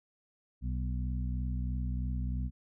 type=harmonic tone with a mistuned harmonic; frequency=63.1 Hz; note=B1; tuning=38 cents sharp; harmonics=1 / 2 / 3 / 4; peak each=-32 / -38 / -42 / -44 dBFS; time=0.61-2.51 s; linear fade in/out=50 ms; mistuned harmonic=4; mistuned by=-41 cents; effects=none